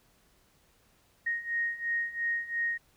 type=beating tone pair; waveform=sine; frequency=1864.7 / 1867.6 Hz; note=A#6 / A#6; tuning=0 / +3 cents; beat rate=2.9 Hz; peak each=-34 / -31 dBFS; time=1.26-2.78 s; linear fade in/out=10 ms; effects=pink hiss -66 dBFS RMS until 2.96 s